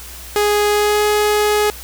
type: tone with pitch glide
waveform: sawtooth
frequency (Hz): 415.3 to 419.4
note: G#4 to G#4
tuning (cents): 0 to +17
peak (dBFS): -9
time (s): 0.36-1.7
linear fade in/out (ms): 0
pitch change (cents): +17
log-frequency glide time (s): 0.69-1.04
effects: added 60 Hz sine -36 dBFS peak until 1.83 s + white hiss -35 dBFS RMS until 1.83 s